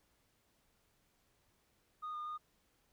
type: tone with pitch steps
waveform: sine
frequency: 1235 / 1216 / 1226 Hz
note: D#6 / D#6 / D#6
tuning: -13 / -40 / -26 cents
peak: -38 dBFS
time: 2.02-2.38 s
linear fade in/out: 20 ms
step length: 120 ms
effects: tanh soft clip ceiling -38 dBFS + pink hiss -75 dBFS RMS until 2.92 s